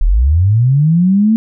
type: linear sweep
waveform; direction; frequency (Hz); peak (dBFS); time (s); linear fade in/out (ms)
sine; up; 32.23 to 226.6; -7; 0.01-1.36; 0
effects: none